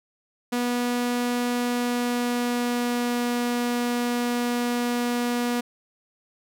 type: tone with pitch glide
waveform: sawtooth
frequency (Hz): 243.4 to 241.6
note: B3 to B3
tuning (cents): -25 to -38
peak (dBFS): -19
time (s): 0.52-5.61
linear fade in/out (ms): 10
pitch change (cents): -13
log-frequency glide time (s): 1.56-3.22
effects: none